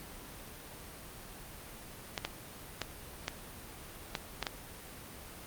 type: clicks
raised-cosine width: 0.2 ms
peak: -15 dBFS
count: 7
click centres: 2.178 / 2.25 / 2.817 / 3.281 / 4.152 / 4.427 / 4.468 s
effects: pink hiss -48 dBFS RMS until 5.46 s + Opus 32 kbps